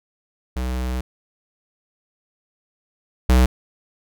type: tone pair in turn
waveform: square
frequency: 62.9 / 62.9 Hz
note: B1 / B1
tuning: +32 / +32 cents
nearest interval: unison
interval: 0 cents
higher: neither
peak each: -23 / -12 dBFS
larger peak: second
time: 0.56-1.01 / 3.29-3.46 s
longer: first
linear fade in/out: 5 ms
effects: none

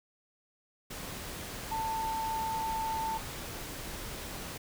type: tone in noise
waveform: sine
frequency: 890 Hz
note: A5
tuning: 20 cents sharp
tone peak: -31 dBFS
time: 1.71-3.18 s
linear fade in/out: 10 ms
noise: pink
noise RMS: -41 dBFS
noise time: 0.9-4.58 s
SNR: +7 dB
effects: none

